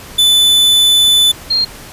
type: tone pair in turn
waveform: 45% pulse / sine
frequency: 3500 / 4211 Hz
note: A7 / C8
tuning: -10 / +10 cents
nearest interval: minor third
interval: 320 cents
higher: second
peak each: -7 / -10 dBFS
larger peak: first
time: 0.18-1.32 / 1.5-1.65 s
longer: first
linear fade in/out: 10 ms
effects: pink hiss -33 dBFS RMS until 1.92 s + resampled to 32000 Hz